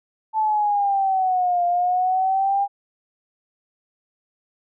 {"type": "exponential two-way sweep", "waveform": "sine", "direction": "down then up", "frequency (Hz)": [880, 698, 806], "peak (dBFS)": -17, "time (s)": [0.33, 2.68], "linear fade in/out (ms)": 50, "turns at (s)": 1.65, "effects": []}